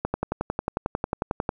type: click train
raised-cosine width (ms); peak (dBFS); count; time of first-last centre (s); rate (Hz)
1; -10; 17; 0.05-1.491; 11.1
effects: none